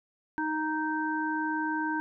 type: harmonic tone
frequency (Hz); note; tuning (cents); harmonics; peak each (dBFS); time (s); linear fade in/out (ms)
311.1; D#4; 0; 1 / 3 / 5; -31 / -32 / -33; 0.38-2; 0
effects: none